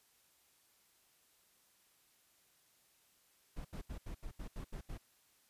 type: noise bursts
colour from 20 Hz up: brown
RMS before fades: -44 dBFS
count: 9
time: 3.56-4.978 s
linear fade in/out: 10 ms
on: 90 ms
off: 76 ms
effects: white hiss -71 dBFS RMS until 5.49 s + resampled to 32000 Hz